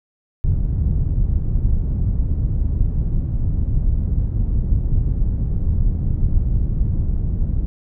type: low-pass noise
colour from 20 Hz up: pink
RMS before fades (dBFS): -18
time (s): 0.44-7.66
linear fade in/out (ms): 0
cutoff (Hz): 110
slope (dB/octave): 12
effects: none